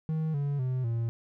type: tone with pitch steps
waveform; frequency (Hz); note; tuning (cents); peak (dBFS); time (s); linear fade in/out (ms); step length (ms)
triangle; 158.1 / 142.49 / 128.42 / 115.74; D#3 / C#3 / C3 / A#2; +28 / +48 / -32 / -12; -25; 0.09-1.09; 0; 250
effects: none

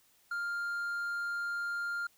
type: tone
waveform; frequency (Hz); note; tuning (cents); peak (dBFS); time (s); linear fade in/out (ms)
triangle; 1400; F6; +4; -31; 0.31-2.07; 5
effects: white hiss -67 dBFS RMS until 2.17 s

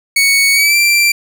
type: tone with pitch glide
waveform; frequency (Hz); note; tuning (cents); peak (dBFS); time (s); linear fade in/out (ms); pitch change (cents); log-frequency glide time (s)
sawtooth; 2224 to 2354; C#7 to D7; +5 to +3; -5; 0.16-1.12; 5; +98; 0.53-0.76
effects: none

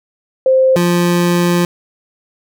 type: tone pair in turn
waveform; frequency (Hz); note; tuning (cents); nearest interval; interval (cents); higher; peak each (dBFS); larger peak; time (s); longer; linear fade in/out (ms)
sine / 25% pulse; 523.3 / 174.63; C5 / F3; 0 / 0; octave + perfect fifth; 1900; first; -7; neither; 0.46-0.76 / 0.76-1.65; second; 2
effects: none

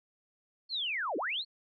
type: linear two-way sweep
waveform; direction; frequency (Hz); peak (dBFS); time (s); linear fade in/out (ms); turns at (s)
sine; down then up; 4435 to 264.2 to 4435; -31; 0.69-1.45; 50; 1.17
effects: none

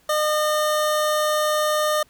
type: tone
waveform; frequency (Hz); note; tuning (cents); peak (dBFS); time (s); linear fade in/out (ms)
25% pulse; 608; D#5; -40; -15; 0.09-2.03; 5
effects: pink hiss -58 dBFS RMS until 2.09 s

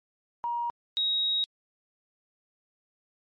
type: tone pair in turn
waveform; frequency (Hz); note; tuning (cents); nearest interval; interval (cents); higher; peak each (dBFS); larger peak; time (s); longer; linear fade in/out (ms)
sine; 948 / 3792; A#5 / A#7; +29 / +29; 2 octaves; 2400; second; -27 / -23; second; 0.44-0.7 / 0.97-1.44; second; 0
effects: tanh soft clip ceiling -19 dBFS + MP3 48 kbps

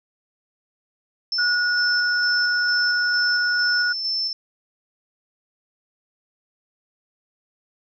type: tone with tremolo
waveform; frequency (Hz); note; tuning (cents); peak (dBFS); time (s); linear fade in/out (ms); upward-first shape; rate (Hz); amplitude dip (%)
sine; 5310; E8; +12; -21; 1.32-4.33; 2; square; 2.2; 35
type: tone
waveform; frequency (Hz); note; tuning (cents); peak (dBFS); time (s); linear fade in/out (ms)
sine; 1454; F#6; -31; -19; 1.38-3.93; 10
effects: none

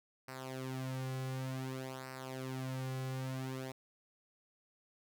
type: tone with flanger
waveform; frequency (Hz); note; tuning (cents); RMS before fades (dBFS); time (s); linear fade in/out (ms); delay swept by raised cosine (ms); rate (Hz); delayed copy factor
sawtooth; 130.81; C3; 0; -41; 0.28-3.72; 5; 0.29 to 3.29; 0.55; -0.75
effects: none

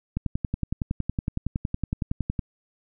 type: click train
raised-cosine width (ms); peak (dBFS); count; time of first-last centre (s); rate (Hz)
5; -13; 25; 0.17-2.392; 10.8
effects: none

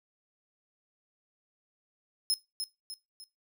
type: tone with echo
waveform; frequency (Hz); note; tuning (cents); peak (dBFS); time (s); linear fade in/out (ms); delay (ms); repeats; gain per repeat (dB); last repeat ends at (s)
sawtooth; 5160; E8; -38; -22; 2.3-2.34; 0; 300; 3; -7; 3.24
effects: noise-tail reverb RT60 0.2 s tail -19 dB re dry

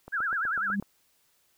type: click train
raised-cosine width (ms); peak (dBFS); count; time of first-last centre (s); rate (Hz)
1; -29; 7; 0.08-0.825; 8.05
type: tone with vibrato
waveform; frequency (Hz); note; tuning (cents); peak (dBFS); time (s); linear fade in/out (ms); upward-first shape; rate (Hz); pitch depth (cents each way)
sine; 1480; F#6; 0; -26; 0.12-0.76; 20; sine; 10; 220
type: tone with exponential growth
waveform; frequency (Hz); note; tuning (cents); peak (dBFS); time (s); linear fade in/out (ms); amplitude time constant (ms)
sine; 200.4; G3; +38; -23; 0.57-0.8; 2; 49
effects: white hiss -68 dBFS RMS until 1.57 s

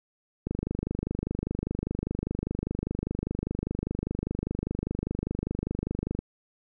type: click train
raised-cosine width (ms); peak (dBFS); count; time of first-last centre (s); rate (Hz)
3; -16; 144; 0.47-6.19; 25
effects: none

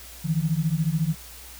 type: beating tone pair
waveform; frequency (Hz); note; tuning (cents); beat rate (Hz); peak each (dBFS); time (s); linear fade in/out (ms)
sine; 153.1 / 167.1; D#3 / E3; -28 / +24; 14; -24; 0.24-1.15; 20
effects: added 60 Hz sine -46 dBFS peak until 1.59 s + white hiss -44 dBFS RMS until 1.59 s

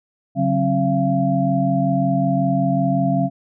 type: tone cluster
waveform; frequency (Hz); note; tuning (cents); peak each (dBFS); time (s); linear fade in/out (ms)
sine; 141.2 / 186.6 / 268.8 / 682; C#3 / F#3 / C4 / F5; +32 / +15 / +47 / -41; -21; 0.35-3.3; 50
effects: none

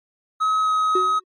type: tone with pitch glide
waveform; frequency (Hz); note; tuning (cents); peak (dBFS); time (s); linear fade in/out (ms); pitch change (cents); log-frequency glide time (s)
triangle; 1277 to 1268.2; D#6 to D#6; +45 to +33; -15; 0.4-1.2; 20; -12; 0.62-0.7
type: tone with exponential decay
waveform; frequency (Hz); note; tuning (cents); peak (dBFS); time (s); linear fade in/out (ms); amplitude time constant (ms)
triangle; 370; F#4; 0; -15; 0.95-1.24; 5; 61
effects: MP3 48 kbps

